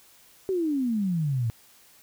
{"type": "exponential sweep", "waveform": "sine", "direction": "down", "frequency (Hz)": [392, 110], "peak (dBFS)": -23, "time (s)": [0.49, 1.5], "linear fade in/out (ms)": 0, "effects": ["white hiss -56 dBFS RMS until 2.02 s"]}